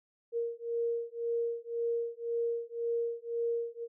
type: beating tone pair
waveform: sine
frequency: 466.2 / 468.1 Hz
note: A#4 / A#4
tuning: 0 / +7 cents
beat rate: 1.9 Hz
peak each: -34 / -34 dBFS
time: 0.32-3.88 s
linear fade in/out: 50 ms
effects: none